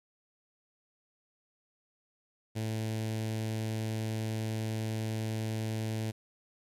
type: tone with notch filter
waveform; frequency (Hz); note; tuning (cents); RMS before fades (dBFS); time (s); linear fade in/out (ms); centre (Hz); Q
sawtooth; 110; A2; 0; -34; 2.55-6.12; 20; 1200; 1.1
effects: resampled to 32000 Hz + 11-bit